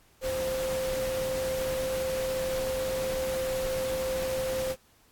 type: tone in noise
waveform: sine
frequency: 522 Hz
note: C5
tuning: 4 cents flat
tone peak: -28 dBFS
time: 0.21-4.76 s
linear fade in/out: 50 ms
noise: pink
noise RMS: -37 dBFS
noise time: 0.21-4.76 s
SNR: +6 dB
effects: pink hiss -62 dBFS RMS until 5.11 s + AAC 64 kbps